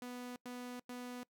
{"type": "tone bursts", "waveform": "sawtooth", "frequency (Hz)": 246.9, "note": "B3", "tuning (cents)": 0, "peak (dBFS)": -40, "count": 3, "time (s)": [0.02, 1.232], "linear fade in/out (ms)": 2, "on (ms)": 340, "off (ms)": 96, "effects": ["noise-tail reverb RT60 0.1 s tail -23 dB re dry"]}